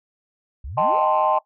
sine exponential sweep, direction up, 55 to 1035 Hz, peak -30 dBFS, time 0.64-1.08 s, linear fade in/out 5 ms
sine chord, A half-diminished seventh, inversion second, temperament equal, 622.3 / 784 / 880 / 1046.5 Hz, Eb5 / G5 / A5 / C6, 0 / 0 / 0 / 0 cents, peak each -21 dBFS, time 0.77-1.39 s, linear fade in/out 10 ms
effects noise-tail reverb RT60 0.1 s tail -18 dB re dry + tanh soft clip ceiling -9 dBFS

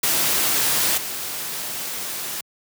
white noise with level steps, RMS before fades -20 / -29 dBFS, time 0.03-2.41 s, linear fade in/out 5 ms, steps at 0.97 s, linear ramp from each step 10 ms, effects high-pass 100 Hz 12 dB/octave

